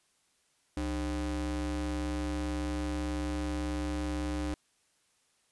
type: ring-modulated tone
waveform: square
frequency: 116.54 Hz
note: A#2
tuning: in tune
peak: -29 dBFS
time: 0.77-4.54 s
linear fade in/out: 0 ms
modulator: 184 Hz
effects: white hiss -71 dBFS RMS until 5.51 s + resampled to 24000 Hz